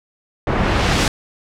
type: noise with low-pass filter sweep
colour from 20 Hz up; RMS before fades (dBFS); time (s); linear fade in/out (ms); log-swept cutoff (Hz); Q
pink; -17; 0.47-1.08; 2; 1300 to 8000; 0.73
effects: none